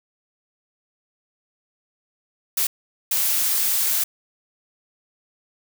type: noise bursts at uneven times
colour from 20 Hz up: blue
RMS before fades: -21 dBFS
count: 2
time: 2.57-2.67 / 3.11-4.04 s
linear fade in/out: 5 ms
effects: none